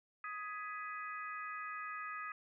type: harmonic tone with a mistuned harmonic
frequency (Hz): 417.5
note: G#4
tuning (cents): +9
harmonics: 3 / 4 / 5 / 6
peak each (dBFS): -43 / -48 / -49 / -52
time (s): 0.24-2.32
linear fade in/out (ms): 2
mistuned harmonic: 5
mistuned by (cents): -87
effects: none